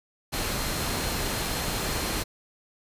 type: tone in noise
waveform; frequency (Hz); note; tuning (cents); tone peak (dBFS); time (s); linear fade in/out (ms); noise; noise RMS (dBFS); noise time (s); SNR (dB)
sine; 4186; C8; 0; -40; 0.32-2.24; 20; pink; -29; 0.32-2.24; -14
effects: resampled to 32000 Hz